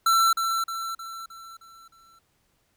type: tone with echo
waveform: square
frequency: 1343 Hz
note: E6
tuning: 32 cents sharp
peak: -18 dBFS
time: 0.06-0.33 s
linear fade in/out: 5 ms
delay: 310 ms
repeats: 6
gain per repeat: -6 dB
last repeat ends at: 2.19 s
effects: pink hiss -69 dBFS RMS until 2.76 s